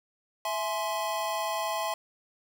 square chord, E augmented, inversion none, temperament equal with one note detuned, 659.3 / 843.2 / 1046.5 Hz, E5 / G#5 / B#5, 0 / +26 / 0 cents, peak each -34 dBFS, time 0.45-1.94 s, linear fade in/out 2 ms, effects none

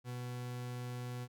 40% pulse tone, 123.4 Hz, B2, 1 cent flat, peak -39 dBFS, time 0.04-1.28 s, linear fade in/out 50 ms, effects none

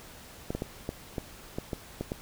clicks, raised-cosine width 2 ms, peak -18 dBFS, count 9, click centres 0.505 / 0.55 / 0.621 / 0.891 / 1.182 / 1.585 / 1.732 / 2.01 / 2.119 s, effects pink hiss -49 dBFS RMS until 2.21 s

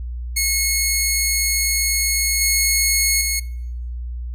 10% pulse tone with level steps, 2179 Hz, C#7, 30 cents flat, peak -8 / -6 / -10 dBFS, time 0.36-3.4 s, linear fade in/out 10 ms, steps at 2.41 / 3.21 s, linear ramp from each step 2 ms, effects noise-tail reverb RT60 0.8 s tail -24 dB re dry + added 60 Hz sine -25 dBFS peak until 4.34 s

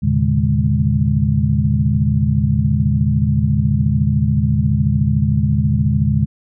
sine tone cluster, 82.7 / 116.5 / 135.5 / 149.5 / 207 Hz, E2 / A#2 / C#3 / D3 / G#3, +6 / -1 / -39 / +31 / -5 cents, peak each -19 dBFS, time 0.02-6.26 s, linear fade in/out 20 ms, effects none

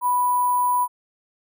sine tone with sample-and-hold, 987.8 Hz, B5, in tune, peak -17 dBFS, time 0.01-0.88 s, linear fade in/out 50 ms, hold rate 11025 Hz, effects none

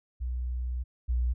sine tone pair in turn, 61.74 / 60.85 Hz, B1 / B1, 0 / -25 cents, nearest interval unison, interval 25 cents, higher first, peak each -29 / -24 dBFS, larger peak second, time 0.2-0.84 / 1.08-1.34 s, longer first, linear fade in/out 20 ms, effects none

